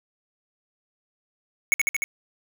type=tone with echo; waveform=square; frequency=2217 Hz; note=C#7; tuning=in tune; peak=-16 dBFS; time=1.72-1.74 s; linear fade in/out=0 ms; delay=75 ms; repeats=4; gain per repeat=-2 dB; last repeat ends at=2.04 s; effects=none